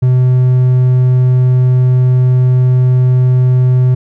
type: tone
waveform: triangle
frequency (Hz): 126.9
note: B2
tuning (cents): +47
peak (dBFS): -4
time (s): 0.02-3.95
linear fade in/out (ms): 10
effects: none